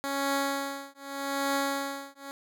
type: tone with tremolo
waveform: 10% pulse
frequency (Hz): 277.2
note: C#4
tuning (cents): 0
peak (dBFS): -17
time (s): 0.04-2.31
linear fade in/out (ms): 0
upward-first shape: triangle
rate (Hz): 0.83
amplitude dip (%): 100
effects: none